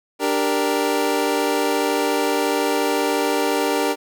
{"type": "chord", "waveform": "25% pulse", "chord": "G minor", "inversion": "second", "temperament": "equal", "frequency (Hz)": [293.7, 392, 466.2], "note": ["D4", "G4", "Bb4"], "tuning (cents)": [0, 0, 0], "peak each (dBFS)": -19, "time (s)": [0.19, 3.96], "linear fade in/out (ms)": 50, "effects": []}